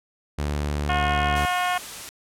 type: tone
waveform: sawtooth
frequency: 73.42 Hz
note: D2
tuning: in tune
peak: -20 dBFS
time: 0.38-1.46 s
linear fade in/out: 10 ms
type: harmonic tone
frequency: 360.2 Hz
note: F#4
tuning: 46 cents flat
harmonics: 2 / 3 / 4 / 5 / 6 / 7 / 8 / 9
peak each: -24 / -28 / -30 / -32 / -34 / -35 / -36 / -37 dBFS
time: 0.89-1.78 s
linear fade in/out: 5 ms
type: noise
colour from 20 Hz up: white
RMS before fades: -36 dBFS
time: 1.36-2.09 s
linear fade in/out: 0 ms
effects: low-pass 11000 Hz 12 dB/octave